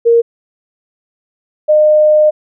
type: tone pair in turn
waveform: sine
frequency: 466.2 / 609.5 Hz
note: A#4 / D#5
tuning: 0 / -36 cents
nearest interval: perfect fourth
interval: 464 cents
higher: second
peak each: -5 dBFS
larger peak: neither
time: 0.05-0.22 / 1.68-2.31 s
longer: second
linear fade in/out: 20 ms
effects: none